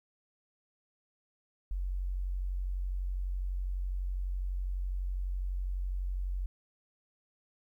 sine tone, 46 Hz, F#1, 9 cents flat, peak -31 dBFS, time 1.71-6.46 s, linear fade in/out 0 ms, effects 12-bit

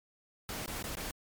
pink noise with dropouts, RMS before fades -39 dBFS, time 0.49-1.11 s, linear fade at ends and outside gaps 1 ms, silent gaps 0.661-0.678 / 0.826-0.84 / 0.953-0.97 s, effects MP3 96 kbps

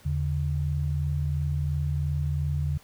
sine tone pair together, 80.42 / 143.3 Hz, E2 / D3, -42 / -42 cents, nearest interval minor seventh, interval 1000 cents, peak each -27 dBFS, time 0.05-2.78 s, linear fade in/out 10 ms, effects pink hiss -55 dBFS RMS until 2.83 s

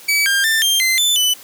sawtooth tone with pitch steps, 2286 / 1601 / 1785 / 3183 / 2069 / 3518 / 2995 Hz, D7 / G6 / A6 / G7 / C7 / A7 / F#7, -47 / +36 / +24 / +26 / -20 / -1 / +20 cents, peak -10 dBFS, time 0.08-1.34 s, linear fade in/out 10 ms, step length 180 ms, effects white hiss -40 dBFS RMS until 1.43 s + high-pass 150 Hz 12 dB/octave

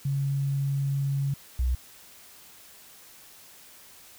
sine tone pair in turn, 138.59 / 62.52 Hz, C#3 / B1, 0 / +22 cents, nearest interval octave + major second, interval 1378 cents, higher first, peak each -24 / -22 dBFS, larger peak second, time 0.05-1.34 / 1.59-1.75 s, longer first, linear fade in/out 5 ms, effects white hiss -51 dBFS RMS until 4.18 s

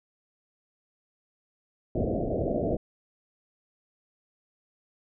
white low-pass noise, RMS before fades -28 dBFS, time 1.95-2.77 s, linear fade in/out 5 ms, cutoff 680 Hz, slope 96 dB/octave, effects none

